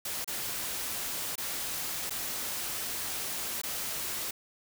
white noise with dropouts, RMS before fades -35 dBFS, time 0.05-4.31 s, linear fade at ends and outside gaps 5 ms, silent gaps 0.245-0.276 / 1.356-1.379 / 2.097-2.106 / 3.617-3.634 s, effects none

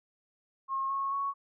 sine tone with pitch steps, 1078 / 1094.3 / 1110.9 Hz, C#6 / C#6 / C#6, -49 / -23 / +3 cents, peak -29 dBFS, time 0.68-1.34 s, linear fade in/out 50 ms, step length 220 ms, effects none

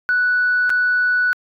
sine tone with dropouts, 1480 Hz, F#6, in tune, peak -13 dBFS, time 0.09-1.33 s, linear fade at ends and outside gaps 0 ms, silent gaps 0.695-0.702 s, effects tanh soft clip ceiling -10 dBFS

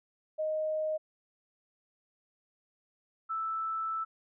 sine tone pair in turn, 622.3 / 1318.6 Hz, D#5 / E6, 0 / 0 cents, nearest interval octave + minor second, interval 1300 cents, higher second, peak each -29 / -31 dBFS, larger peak first, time 0.38-0.98 / 3.29-4.05 s, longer second, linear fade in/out 20 ms, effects none

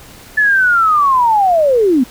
sine linear sweep, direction down, 1743 to 233.1 Hz, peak -8 dBFS, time 0.37-2.04 s, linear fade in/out 10 ms, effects pink hiss -38 dBFS RMS until 2.1 s

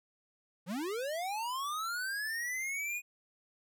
square linear sweep, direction up, 157.7 to 2489 Hz, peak -35 dBFS, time 0.66-3.02 s, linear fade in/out 50 ms, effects none

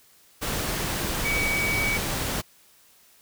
sine tone in noise, 2268 Hz, C#7, 39 cents sharp, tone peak -24 dBFS, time 1.24-1.98 s, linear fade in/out 20 ms, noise pink, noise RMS -28 dBFS, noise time 0.41-2.42 s, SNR +1 dB, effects white hiss -57 dBFS RMS until 3.21 s

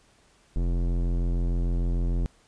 square tone with low-pass filter, 43.33 Hz, F1, 13 cents flat, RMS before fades -25 dBFS, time 0.56-2.26 s, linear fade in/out 0 ms, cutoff 350 Hz, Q 0.81, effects pink hiss -61 dBFS RMS until 2.47 s + resampled to 22050 Hz

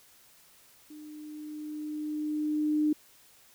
sine tone with level ramp, 302.7 Hz, D#4, 48 cents flat, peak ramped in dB -44 to -22 dBFS, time 0.9-2.93 s, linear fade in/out 5 ms, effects white hiss -59 dBFS RMS until 3.54 s

